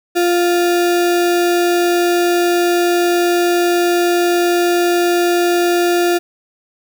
sine tone with sample-and-hold, 349.2 Hz, F4, in tune, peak -11 dBFS, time 0.15-6.19 s, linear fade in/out 20 ms, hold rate 1050 Hz, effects none

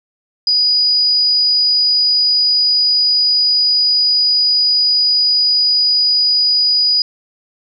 sine tone, 4925 Hz, D#8, 19 cents flat, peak -10 dBFS, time 0.47-7.02 s, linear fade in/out 2 ms, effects none

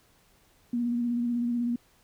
sine tone with vibrato, 239.1 Hz, A#3, 44 cents sharp, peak -25 dBFS, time 0.73-1.76 s, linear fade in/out 5 ms, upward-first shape square, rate 16 Hz, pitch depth 22 cents each way, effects pink hiss -63 dBFS RMS until 2.03 s

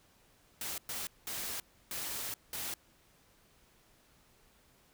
white noise bursts at uneven times, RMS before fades -39 dBFS, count 5, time 0.61-0.78 / 0.89-1.07 / 1.27-1.6 / 1.91-2.34 / 2.53-2.74 s, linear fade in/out 2 ms, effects pink hiss -66 dBFS RMS until 4.93 s

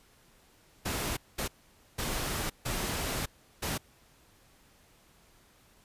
pink noise bursts at uneven times, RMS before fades -33 dBFS, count 5, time 0.85-1.17 / 1.38-1.48 / 1.98-2.5 / 2.65-3.26 / 3.62-3.78 s, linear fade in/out 10 ms, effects pink hiss -62 dBFS RMS until 5.84 s + resampled to 32000 Hz

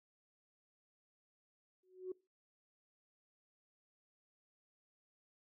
sine tone with exponential growth, 370 Hz, F#4, in tune, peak -36 dBFS, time 1.83-2.12 s, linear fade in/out 5 ms, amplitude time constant 62 ms, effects noise-tail reverb RT60 0.3 s tail -23 dB re dry + tanh soft clip ceiling -33 dBFS

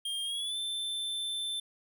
square tone with pitch glide, 3211 to 3542 Hz, G7 to A7, +41 to +11 cents, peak -33 dBFS, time 0.05-1.6 s, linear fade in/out 5 ms, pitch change +170 cents, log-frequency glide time 0.24-0.57 s, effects none

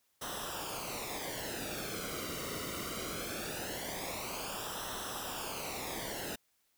pink noise with flanger, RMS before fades -40 dBFS, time 0.21-6.36 s, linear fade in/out 10 ms, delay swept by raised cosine 0.43 to 1.2 ms, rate 0.21 Hz, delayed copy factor -0.75, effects white hiss -75 dBFS RMS until 6.77 s

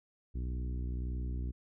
harmonic tone with a mistuned harmonic, 61.74 Hz, B1, in tune, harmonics 1 / 2 / 3 / 4 / 5 / 6 / 7, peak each -34 / -43 / -49 / -49 / -51 / -56 / -63 dBFS, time 0.34-1.52 s, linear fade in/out 20 ms, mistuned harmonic 1, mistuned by +48 cents, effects none

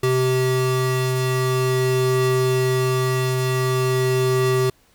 square tone pair together, 128.95 / 386.4 Hz, C3 / G4, -25 / -25 cents, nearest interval octave + perfect fifth, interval 1900 cents, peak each -21 dBFS, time 0.03-4.7 s, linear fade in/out 5 ms, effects pink hiss -58 dBFS RMS until 4.94 s

